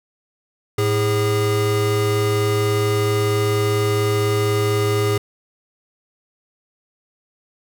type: tone pair together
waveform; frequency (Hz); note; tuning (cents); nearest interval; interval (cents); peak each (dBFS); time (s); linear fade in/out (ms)
square; 108.4 / 409.5; A2 / G#4; -25 / -24; octave + major seventh; 2301; -20 / -20; 0.78-5.18; 5
effects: none